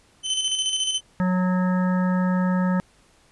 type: tone with tremolo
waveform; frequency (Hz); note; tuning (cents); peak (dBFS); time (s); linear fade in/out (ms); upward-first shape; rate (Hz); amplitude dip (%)
sawtooth; 3054; G7; -46; -17; 0.23-1.01; 50; square; 14; 45
type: harmonic tone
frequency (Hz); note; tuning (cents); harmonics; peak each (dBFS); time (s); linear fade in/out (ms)
183.2; F#3; -17; 1 / 3 / 5 / 7 / 9 / 10; -19 / -31 / -32 / -34 / -36 / -41; 1.2-2.8; 0
effects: pink hiss -58 dBFS RMS until 3.31 s + resampled to 24000 Hz